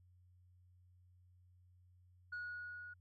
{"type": "tone with level ramp", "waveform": "sine", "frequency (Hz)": 1454, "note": "F#6", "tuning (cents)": -31, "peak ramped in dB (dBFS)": [-39, -49], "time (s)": [2.32, 2.94], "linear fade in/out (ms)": 10, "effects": ["tanh soft clip ceiling -40 dBFS", "added 90 Hz sine -64 dBFS peak until 3 s"]}